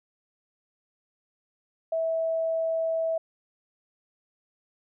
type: tone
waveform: sine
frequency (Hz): 652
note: E5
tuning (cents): -19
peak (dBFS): -24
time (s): 1.92-3.18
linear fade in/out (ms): 5
effects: none